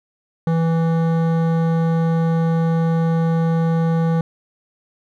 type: tone with hard clipping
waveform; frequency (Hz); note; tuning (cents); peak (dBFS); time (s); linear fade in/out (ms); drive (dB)
sine; 164.6; E3; -2; -17; 0.47-4.21; 2; 14
effects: none